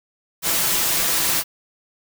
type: noise with comb filter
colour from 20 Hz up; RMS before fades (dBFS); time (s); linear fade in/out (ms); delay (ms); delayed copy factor
white; -20; 0.42-1.44; 50; 6; +0.5
effects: none